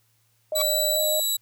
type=tone with vibrato; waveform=sine; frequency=616 Hz; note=D#5; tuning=17 cents flat; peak=-24 dBFS; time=0.52-1.2 s; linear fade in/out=2 ms; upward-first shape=triangle; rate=4.9 Hz; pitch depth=15 cents each way
type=tone with exponential growth; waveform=sawtooth; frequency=1140 Hz; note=C#6; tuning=48 cents sharp; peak=-22 dBFS; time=0.53-0.62 s; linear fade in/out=5 ms; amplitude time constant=19 ms
type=tone with pitch glide; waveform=15% pulse; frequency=3951 to 3915 Hz; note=B7 to B7; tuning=0 to -16 cents; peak=-16 dBFS; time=0.55-1.37 s; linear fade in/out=10 ms; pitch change=-16 cents; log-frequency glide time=0.9-1.11 s
effects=added 113 Hz sine -67 dBFS peak until 1.41 s + white hiss -67 dBFS RMS until 1.41 s